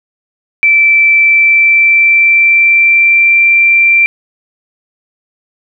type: tone with pitch glide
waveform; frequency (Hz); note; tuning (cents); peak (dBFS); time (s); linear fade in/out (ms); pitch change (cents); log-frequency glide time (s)
sine; 2329 to 2357; D7 to D7; -15 to +6; -4; 0.63-4.06; 0; +21; 1.2-3.45
effects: none